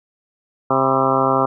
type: harmonic tone with a mistuned harmonic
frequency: 133 Hz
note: C3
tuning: 29 cents sharp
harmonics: 1 / 2 / 3 / 4 / 5 / 6 / 7 / 8 / 9 / 10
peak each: -27 / -23 / -23 / -22 / -23 / -23 / -23 / -24 / -21 / -25 dBFS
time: 0.7-1.46 s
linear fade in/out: 5 ms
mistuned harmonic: 7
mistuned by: +79 cents
effects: none